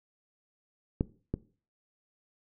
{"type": "clicks", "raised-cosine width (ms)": 3, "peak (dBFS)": [-13, -17], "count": 2, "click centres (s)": [1.009, 1.34], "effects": ["noise-tail reverb RT60 0.4 s tail -19 dB re dry"]}